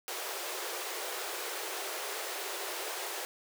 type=high-pass noise; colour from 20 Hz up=pink; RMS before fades=-38 dBFS; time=0.08-3.25 s; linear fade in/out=0 ms; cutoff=350 Hz; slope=96 dB/octave; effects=none